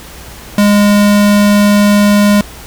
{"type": "tone", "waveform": "square", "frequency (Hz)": 205.4, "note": "G#3", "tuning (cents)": -19, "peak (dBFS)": -6, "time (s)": [0.58, 2.41], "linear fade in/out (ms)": 2, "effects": ["added 60 Hz sine -34 dBFS peak until 2.66 s", "pink hiss -32 dBFS RMS until 2.66 s"]}